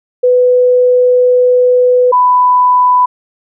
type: tone pair in turn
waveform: sine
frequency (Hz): 497.8 / 995.6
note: B4 / B5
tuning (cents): +14 / +14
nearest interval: octave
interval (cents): 1200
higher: second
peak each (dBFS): -5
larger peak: neither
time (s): 0.23-2.12 / 2.12-3.06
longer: first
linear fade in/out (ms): 10
effects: none